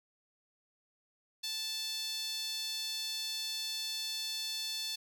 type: tone with high-pass filter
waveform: sawtooth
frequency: 880 Hz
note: A5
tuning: in tune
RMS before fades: -38 dBFS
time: 1.43-4.96 s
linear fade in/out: 10 ms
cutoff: 4000 Hz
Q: 4
effects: none